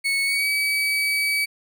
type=tone with pitch glide; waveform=35% pulse; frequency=2210 to 2283 Hz; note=C#7 to D7; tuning=-6 to -50 cents; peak=-18 dBFS; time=0.04-1.46 s; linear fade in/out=20 ms; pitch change=+56 cents; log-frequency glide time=0.24-0.48 s; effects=none